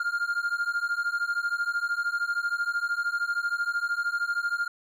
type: beating tone pair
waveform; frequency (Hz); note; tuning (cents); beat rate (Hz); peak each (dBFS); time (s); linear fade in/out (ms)
triangle; 1399 / 1412; F6 / F6; +3 / +19; 13; -27; 0-4.68; 5
effects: none